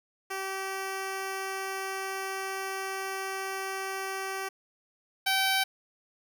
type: tone pair in turn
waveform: 10% pulse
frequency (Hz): 385.4 / 770.8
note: G4 / G5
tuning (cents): -29 / -29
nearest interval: octave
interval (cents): 1200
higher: second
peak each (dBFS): -24 / -16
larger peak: second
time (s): 0.3-4.49 / 5.26-5.64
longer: first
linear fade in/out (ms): 10
effects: none